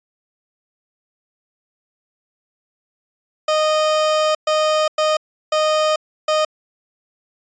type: tone bursts at uneven times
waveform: 30% pulse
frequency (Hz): 618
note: D#5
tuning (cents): -12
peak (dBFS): -12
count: 5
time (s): 3.48-4.35 / 4.47-4.88 / 4.98-5.17 / 5.52-5.96 / 6.28-6.45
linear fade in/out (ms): 5
effects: resampled to 16000 Hz